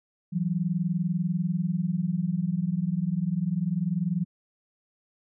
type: tone pair together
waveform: sine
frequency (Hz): 164.75 / 185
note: E3 / F#3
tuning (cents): -1 / 0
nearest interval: major second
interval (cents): 201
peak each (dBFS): -27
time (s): 0.32-4.25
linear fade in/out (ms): 20
effects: none